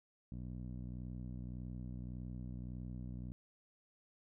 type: tone with low-pass filter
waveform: 15% pulse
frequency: 61.74 Hz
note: B1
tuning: in tune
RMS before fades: -45 dBFS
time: 0.32-3.32 s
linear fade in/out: 0 ms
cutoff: 240 Hz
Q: 1
effects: none